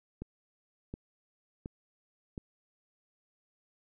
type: click train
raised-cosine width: 3 ms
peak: -26 dBFS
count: 4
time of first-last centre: 0.22-2.378 s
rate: 1.39 Hz
effects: none